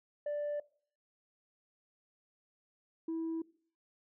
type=tone pair in turn; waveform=sine; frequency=587.3 / 326.4 Hz; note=D5 / E4; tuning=0 / -17 cents; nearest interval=minor seventh; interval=1017 cents; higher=first; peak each=-31 / -32 dBFS; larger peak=first; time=0.26-0.6 / 3.08-3.42 s; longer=neither; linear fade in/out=5 ms; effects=noise-tail reverb RT60 0.5 s tail -22 dB re dry + tanh soft clip ceiling -32 dBFS